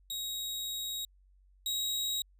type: tone pair in turn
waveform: sawtooth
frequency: 3796 / 3813 Hz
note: A#7 / A#7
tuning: +31 / +38 cents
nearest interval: unison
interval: 7 cents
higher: second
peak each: -32 / -28 dBFS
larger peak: second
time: 0.1-1.05 / 1.66-2.22 s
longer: first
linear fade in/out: 2 ms
effects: added 47 Hz sine -60 dBFS peak until 2.39 s